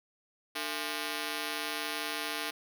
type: ring-modulated tone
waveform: 5% pulse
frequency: 375.8 Hz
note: F#4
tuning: 27 cents sharp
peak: -19 dBFS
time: 0.55-2.51 s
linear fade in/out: 10 ms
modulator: 77.5 Hz
effects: none